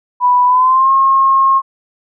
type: tone with pitch glide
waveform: sine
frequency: 987.8 to 1077.2 Hz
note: B5 to C#6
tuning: 0 to -50 cents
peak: -7 dBFS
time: 0.2-1.62 s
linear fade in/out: 50 ms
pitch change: +150 cents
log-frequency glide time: 0.46-0.91 s
effects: none